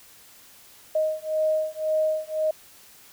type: beating tone pair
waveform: sine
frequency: 623 / 624.9 Hz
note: D#5 / D#5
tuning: +2 / +7 cents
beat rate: 1.9 Hz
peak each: -25 dBFS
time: 0.95-2.51 s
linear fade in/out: 5 ms
effects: white hiss -51 dBFS RMS until 3.12 s